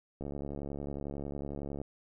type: click train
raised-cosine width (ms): 2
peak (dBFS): -26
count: 115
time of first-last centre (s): 0.21-1.816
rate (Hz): 71
effects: none